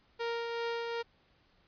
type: tone with tremolo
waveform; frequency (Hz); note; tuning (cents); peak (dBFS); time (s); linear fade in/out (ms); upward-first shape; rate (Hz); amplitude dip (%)
sawtooth; 466.2; A#4; 0; -28; 0.19-1.03; 20; triangle; 2.6; 35
effects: pink hiss -68 dBFS RMS until 1.67 s + resampled to 11025 Hz